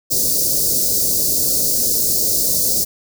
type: band-stop noise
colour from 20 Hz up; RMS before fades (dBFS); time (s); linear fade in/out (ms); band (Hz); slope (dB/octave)
white; -17; 0.1-2.85; 20; 600 to 4500; 48
effects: none